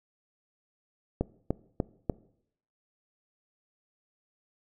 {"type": "click train", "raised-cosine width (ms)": 2, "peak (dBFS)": -13, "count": 4, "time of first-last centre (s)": [1.21, 2.098], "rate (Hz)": 3.38, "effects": ["noise-tail reverb RT60 0.7 s tail -21 dB re dry"]}